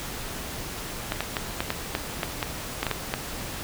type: clicks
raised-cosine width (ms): 0.3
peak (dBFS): -9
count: 12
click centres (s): 1.121 / 1.206 / 1.368 / 1.605 / 1.704 / 1.951 / 2.232 / 2.428 / 2.83 / 2.867 / 2.913 / 3.139
effects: pink hiss -35 dBFS RMS until 3.63 s